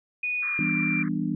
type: tone with pitch glide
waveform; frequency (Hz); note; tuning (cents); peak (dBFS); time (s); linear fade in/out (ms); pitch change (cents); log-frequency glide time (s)
sine; 2470 to 2368; D#7 to D7; -13 to +14; -25; 0.23-1.03; 5; -73; 0.39-0.7
type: band-pass noise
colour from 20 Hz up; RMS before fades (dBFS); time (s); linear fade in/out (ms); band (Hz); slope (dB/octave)
pink; -42; 0.42-1.09; 10; 1100 to 2000; 96
type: chord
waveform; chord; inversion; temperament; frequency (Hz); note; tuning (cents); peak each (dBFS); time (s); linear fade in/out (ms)
sine; E minor seventh; none; just; 164.81 / 197.78 / 247.2 / 296.7; E3 / G3 / B3 / D4; 0 / +16 / +2 / +18; -30; 0.59-1.35; 2
effects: none